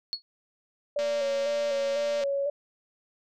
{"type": "tone with exponential decay", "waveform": "sine", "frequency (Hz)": 4359, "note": "C#8", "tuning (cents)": -30, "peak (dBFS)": -24, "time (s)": [0.13, 0.22], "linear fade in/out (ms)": 0, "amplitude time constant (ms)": 19}
{"type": "tone with vibrato", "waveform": "sine", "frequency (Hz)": 569, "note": "C#5", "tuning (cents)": 45, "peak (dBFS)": -25, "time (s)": [0.96, 2.5], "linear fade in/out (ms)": 5, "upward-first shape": "square", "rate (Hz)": 2, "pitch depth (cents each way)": 35}
{"type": "click train", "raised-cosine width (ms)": 0.2, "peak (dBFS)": -22, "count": 289, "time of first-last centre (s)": [0.99, 2.237], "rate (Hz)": 231}
{"effects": []}